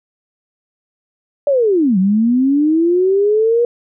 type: linear two-way sweep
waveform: sine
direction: down then up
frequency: 587.3 to 182.2 to 481.5 Hz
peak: -10 dBFS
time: 1.47-3.65 s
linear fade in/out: 2 ms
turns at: 1.98 s
effects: none